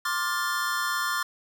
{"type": "chord", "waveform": "square", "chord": "D minor seventh", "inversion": "third", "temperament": "just", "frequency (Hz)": [1057.2, 1174.7, 1409.6, 1762], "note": ["C6", "D6", "F6", "A6"], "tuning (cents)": [18, 0, 16, 2], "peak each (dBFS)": [-33, -32, -31, -33], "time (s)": [0.05, 1.23], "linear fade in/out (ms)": 5, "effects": []}